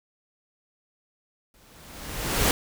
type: noise with exponential growth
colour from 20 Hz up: pink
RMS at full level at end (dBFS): -19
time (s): 1.54-2.51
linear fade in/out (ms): 1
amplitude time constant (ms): 210
effects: none